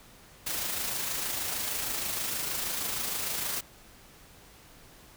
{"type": "noise with amplitude modulation", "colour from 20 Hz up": "white", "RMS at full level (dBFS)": -31, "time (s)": [0.46, 3.61], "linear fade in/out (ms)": 10, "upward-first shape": "sine", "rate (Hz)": 26.4, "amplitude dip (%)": 35, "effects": ["pink hiss -54 dBFS RMS until 5.16 s"]}